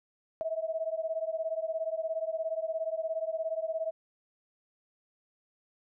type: beating tone pair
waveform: sine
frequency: 639 / 656 Hz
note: D#5 / E5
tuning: +46 / -9 cents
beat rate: 17 Hz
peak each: -33 / -34 dBFS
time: 0.41-3.91 s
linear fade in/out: 0 ms
effects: none